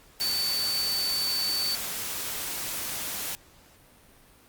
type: tone in noise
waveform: sine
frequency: 4523 Hz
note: C#8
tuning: 34 cents sharp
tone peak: -26 dBFS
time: 0.21-1.75 s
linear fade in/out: 0 ms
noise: white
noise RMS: -33 dBFS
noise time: 0.2-3.35 s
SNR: +4 dB
effects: pink hiss -56 dBFS RMS until 4.48 s + Opus 48 kbps